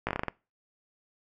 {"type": "slowing click train", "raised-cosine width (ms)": 0.5, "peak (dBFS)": -14, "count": 8, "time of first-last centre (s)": [0.07, 0.283], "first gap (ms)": 17, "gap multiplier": 1.19, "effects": ["noise-tail reverb RT60 0.3 s tail -23 dB re dry"]}